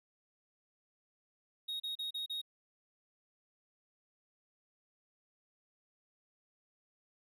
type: tone bursts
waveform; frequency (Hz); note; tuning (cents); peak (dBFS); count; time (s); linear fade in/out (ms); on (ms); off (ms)
triangle; 3754; A#7; +11; -35; 5; 1.68-2.416; 10; 120; 34
effects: none